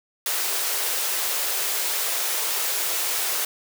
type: high-pass noise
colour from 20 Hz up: white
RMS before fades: -25 dBFS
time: 0.26-3.45 s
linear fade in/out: 2 ms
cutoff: 360 Hz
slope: 48 dB/octave
effects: none